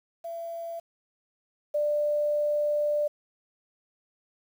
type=tone pair in turn; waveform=sine; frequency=672 / 592.2 Hz; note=E5 / D5; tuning=+33 / +14 cents; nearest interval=major second; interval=219 cents; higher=first; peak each=-33 / -23 dBFS; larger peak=second; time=0.24-0.8 / 1.74-3.08 s; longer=second; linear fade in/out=10 ms; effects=9-bit